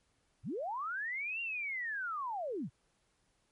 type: linear two-way sweep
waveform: sine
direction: up then down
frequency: 73.7 to 2794 to 92 Hz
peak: -35 dBFS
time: 0.43-2.7 s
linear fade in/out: 50 ms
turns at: 1.41 s
effects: pink hiss -75 dBFS RMS until 3.51 s + MP3 48 kbps